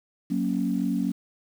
sine chord, F# major, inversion none, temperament equal, 185 / 233.1 / 277.2 Hz, F#3 / A#3 / C#4, 0 / 0 / 0 cents, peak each -27 dBFS, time 0.3-1.12 s, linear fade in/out 10 ms, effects tanh soft clip ceiling -13 dBFS + 8-bit

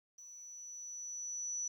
sine tone with level ramp, 5930 Hz, F#8, 3 cents sharp, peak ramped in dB -51 to -35 dBFS, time 0.18-1.68 s, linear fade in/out 5 ms, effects 12-bit

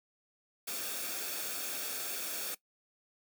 white noise with comb filter, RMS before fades -38 dBFS, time 0.67-2.55 s, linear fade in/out 10 ms, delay 1 ms, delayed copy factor -0.55, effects noise-tail reverb RT60 0.1 s tail -19 dB re dry + high-pass 200 Hz 12 dB/octave

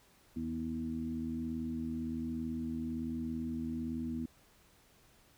harmonic tone with a mistuned harmonic, 81.2 Hz, E2, 26 cents flat, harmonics 1 / 2 / 3 / 4, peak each -45 / -46 / -36 / -44 dBFS, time 0.36-4.26 s, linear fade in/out 5 ms, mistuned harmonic 4, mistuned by -18 cents, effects pink hiss -65 dBFS RMS until 5.37 s

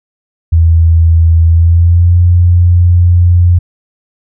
sine tone with pitch glide, 82.41 to 87.82 Hz, E2 to F2, 0 to +10 cents, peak -3 dBFS, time 0.52-3.59 s, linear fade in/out 10 ms, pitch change +110 cents, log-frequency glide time 1.46-2.17 s, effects none

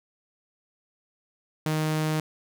sawtooth tone, 155.56 Hz, D#3, in tune, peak -20 dBFS, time 1.66-2.2 s, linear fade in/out 2 ms, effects none

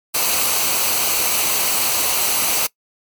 white noise with comb filter, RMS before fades -18 dBFS, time 0.14-2.67 s, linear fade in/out 10 ms, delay 0.57 ms, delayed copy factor -0.5, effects noise-tail reverb RT60 0.1 s tail -22 dB re dry + MP3 96 kbps

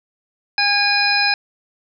harmonic tone with a mistuned harmonic, 817 Hz, G#5, 29 cents flat, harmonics 1 / 2 / 3 / 5 / 6, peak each -22 / -20 / -19 / -22 / -20 dBFS, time 0.58-1.34 s, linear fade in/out 2 ms, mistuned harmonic 6, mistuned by +55 cents, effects none

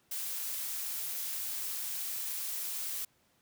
blue noise, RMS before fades -37 dBFS, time 0.11-3.05 s, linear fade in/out 5 ms, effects pink hiss -70 dBFS RMS until 3.41 s + high-pass 80 Hz 12 dB/octave

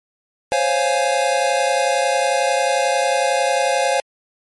square chord, Db major seventh, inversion third, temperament equal, 523.3 / 554.4 / 698.5 / 830.6 Hz, C5 / Db5 / F5 / Ab5, 0 / 0 / 0 / 0 cents, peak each -22 dBFS, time 0.52-4 s, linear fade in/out 0 ms, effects MP3 48 kbps

